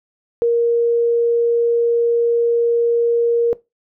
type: tone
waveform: sine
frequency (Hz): 469.3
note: A#4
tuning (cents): +12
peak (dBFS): -12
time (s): 0.42-3.53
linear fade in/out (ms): 0
effects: noise-tail reverb RT60 0.2 s tail -19 dB re dry